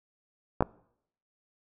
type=clicks; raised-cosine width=1 ms; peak=-9 dBFS; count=2; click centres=0.607 / 0.624 s; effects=noise-tail reverb RT60 0.7 s tail -24 dB re dry